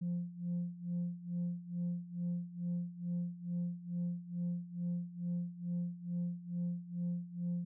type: tone with tremolo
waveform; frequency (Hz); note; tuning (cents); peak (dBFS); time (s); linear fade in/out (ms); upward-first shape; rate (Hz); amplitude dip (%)
sine; 174.61; F3; 0; -31; 0.01-7.65; 10; sine; 2.3; 85
effects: tanh soft clip ceiling -31 dBFS